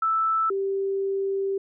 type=tone pair in turn; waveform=sine; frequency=1318.5 / 391 Hz; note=E6 / G4; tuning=0 / -4 cents; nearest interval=octave + major sixth; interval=2104 cents; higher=first; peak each=-20 / -23 dBFS; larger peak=first; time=0.02-0.5 / 0.5-1.58 s; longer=second; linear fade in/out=5 ms; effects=none